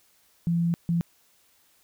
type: tone bursts at uneven times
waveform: sine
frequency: 169.7 Hz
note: F3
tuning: 49 cents flat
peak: -21 dBFS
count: 2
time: 0.47-0.74 / 0.89-1.01 s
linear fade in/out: 0 ms
effects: white hiss -63 dBFS RMS until 1.83 s